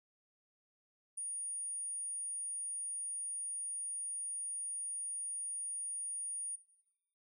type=tone; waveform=sine; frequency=9540 Hz; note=D9; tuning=26 cents sharp; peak=-38 dBFS; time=1.17-6.56 s; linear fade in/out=10 ms; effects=noise-tail reverb RT60 1.0 s tail -18 dB re dry